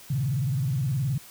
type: tone with vibrato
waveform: sine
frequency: 133.1 Hz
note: C3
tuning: 30 cents sharp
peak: -23 dBFS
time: 0.1-1.18 s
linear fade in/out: 5 ms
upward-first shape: square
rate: 19 Hz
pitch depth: 180 cents each way
effects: white hiss -48 dBFS RMS until 1.3 s